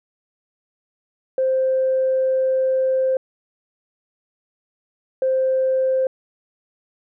sine tone bursts at uneven times, 523.3 Hz, C5, in tune, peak -15 dBFS, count 2, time 1.38-3.17 / 5.22-6.07 s, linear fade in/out 2 ms, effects tanh soft clip ceiling -11 dBFS

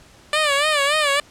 10% pulse tone with vibrato, 587.3 Hz, D5, in tune, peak -8 dBFS, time 0.33-1.2 s, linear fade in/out 2 ms, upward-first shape sine, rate 3.5 Hz, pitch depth 100 cents each way, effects pink hiss -49 dBFS RMS until 1.3 s + low-pass 9000 Hz 12 dB/octave

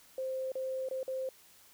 sine tone with dropouts, 523.3 Hz, C5, in tune, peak -33 dBFS, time 0.18-1.29 s, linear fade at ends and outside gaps 2 ms, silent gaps 0.519-0.554 / 0.887-0.911 / 1.031-1.079 s, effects white hiss -60 dBFS RMS until 1.73 s

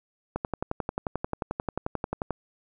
click train, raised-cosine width 1 ms, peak -14 dBFS, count 23, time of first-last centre 0.36-2.307 s, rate 11.3 Hz, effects none

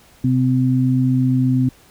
sine tone pair together, 128.5 / 257 Hz, C3 / C4, -31 / -31 cents, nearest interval octave, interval 1200 cents, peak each -16 dBFS, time 0.24-1.69 s, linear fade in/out 5 ms, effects pink hiss -50 dBFS RMS until 1.9 s

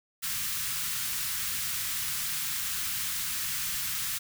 white band-stop noise, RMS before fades -32 dBFS, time 0.22-4.19 s, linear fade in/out 20 ms, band 190 to 1200 Hz, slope 24 dB/octave, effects none

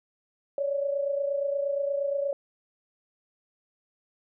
sine tone pair together, 559 / 587.5 Hz, C#5 / D5, +14 / +1 cents, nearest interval minor second, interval 87 cents, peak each -26 / -33 dBFS, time 0.58-2.33 s, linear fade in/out 2 ms, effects none

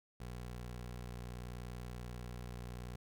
20% pulse tone, 60.7 Hz, B1, 29 cents flat, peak -39 dBFS, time 0.2-2.96 s, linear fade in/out 5 ms, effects none

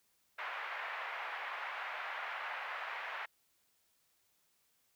white band-pass noise, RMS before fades -42 dBFS, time 0.38-3.26 s, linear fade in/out 10 ms, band 690 to 2200 Hz, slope 24 dB/octave, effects white hiss -75 dBFS RMS until 4.95 s

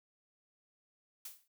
blue noise with exponential decay, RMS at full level -42 dBFS, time 1.25-1.48 s, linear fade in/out 5 ms, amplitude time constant 49 ms, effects noise-tail reverb RT60 0.1 s tail -22 dB re dry

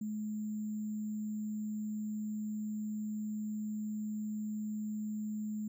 sine tone with sample-and-hold, 212.9 Hz, G#3, 43 cents sharp, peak -35 dBFS, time 0.01-5.68 s, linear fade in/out 5 ms, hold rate 7350 Hz, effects none

